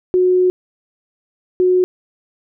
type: tone pair in turn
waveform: sine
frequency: 365.5 / 365.5 Hz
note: F#4 / F#4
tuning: -21 / -21 cents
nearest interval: unison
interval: 0 cents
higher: neither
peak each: -10 dBFS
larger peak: neither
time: 0.14-0.5 / 1.6-1.84 s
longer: first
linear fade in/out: 0 ms
effects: none